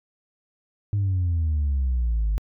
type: exponential sweep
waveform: sine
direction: down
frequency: 103.83 to 49.92 Hz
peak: -18 dBFS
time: 0.93-2.38 s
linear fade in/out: 0 ms
effects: tanh soft clip ceiling -18 dBFS